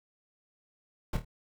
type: noise with echo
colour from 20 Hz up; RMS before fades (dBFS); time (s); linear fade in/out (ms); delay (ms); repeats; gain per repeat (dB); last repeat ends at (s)
brown; -27; 1.13-1.17; 5; 26; 3; -8; 1.248
effects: none